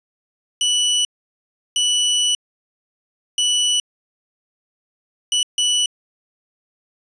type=tone bursts at uneven times; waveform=sawtooth; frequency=2960 Hz; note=F#7; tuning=in tune; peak=-12 dBFS; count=5; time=0.61-1.05 / 1.76-2.35 / 3.38-3.8 / 5.32-5.43 / 5.58-5.86 s; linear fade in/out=2 ms; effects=resampled to 22050 Hz